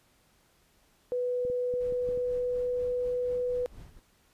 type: tone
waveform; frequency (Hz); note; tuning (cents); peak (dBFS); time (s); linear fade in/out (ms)
sine; 494.6; B4; +3; -27; 1.12-3.66; 0
type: clicks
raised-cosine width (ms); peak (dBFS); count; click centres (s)
3; -31; 6; 1.451 / 1.5 / 1.739 / 1.924 / 2.089 / 2.175
type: noise with tremolo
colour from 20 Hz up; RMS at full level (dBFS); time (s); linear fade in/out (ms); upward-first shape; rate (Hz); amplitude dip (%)
brown; -45; 1.8-4; 10; triangle; 4.1; 80
effects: pink hiss -66 dBFS RMS until 4.33 s + resampled to 32000 Hz